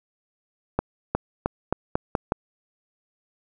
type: accelerating click train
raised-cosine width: 1 ms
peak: -7 dBFS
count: 7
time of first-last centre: 0.79-2.321 s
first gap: 360 ms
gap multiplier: 0.86
effects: none